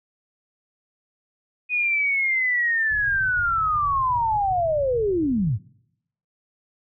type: linear sweep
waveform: sine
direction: down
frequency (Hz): 2489 to 87.31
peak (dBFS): -19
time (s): 1.69-5.59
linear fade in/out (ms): 50
type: low-pass noise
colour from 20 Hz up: white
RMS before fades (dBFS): -37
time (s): 2.89-5.57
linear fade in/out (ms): 50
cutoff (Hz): 140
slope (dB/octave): 48
effects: noise-tail reverb RT60 0.8 s tail -23 dB re dry